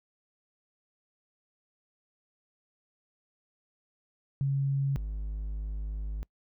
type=tone pair in turn; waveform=sine / triangle; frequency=137.9 / 51.8 Hz; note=C#3 / G#1; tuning=-9 / -4 cents; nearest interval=octave + perfect fourth; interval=1695 cents; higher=first; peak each=-25 / -30 dBFS; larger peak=first; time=4.41-4.96 / 4.96-6.23 s; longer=second; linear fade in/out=0 ms; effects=noise-tail reverb RT60 0.1 s tail -25 dB re dry